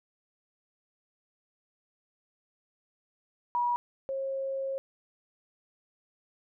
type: tone pair in turn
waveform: sine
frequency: 965 / 539.6 Hz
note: B5 / C#5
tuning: -40 / -47 cents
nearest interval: minor seventh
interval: 1007 cents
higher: first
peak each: -25 / -30 dBFS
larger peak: first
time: 3.55-3.76 / 4.09-4.78 s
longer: second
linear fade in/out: 0 ms
effects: none